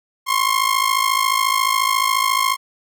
sawtooth ring-modulated tone, 1068 Hz, C6, 35 cents sharp, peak -9 dBFS, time 0.26-2.57 s, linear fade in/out 50 ms, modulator 27.1 Hz, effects none

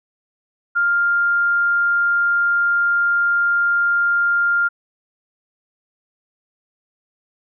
sine tone, 1400 Hz, F6, 4 cents sharp, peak -14 dBFS, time 0.75-4.69 s, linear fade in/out 20 ms, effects none

